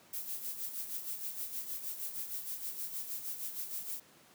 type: noise with tremolo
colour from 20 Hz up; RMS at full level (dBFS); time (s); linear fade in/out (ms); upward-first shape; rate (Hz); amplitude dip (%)
violet; -38; 0.13-4; 5; sine; 6.4; 60
effects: pink hiss -61 dBFS RMS until 4.34 s + high-pass 150 Hz 12 dB/octave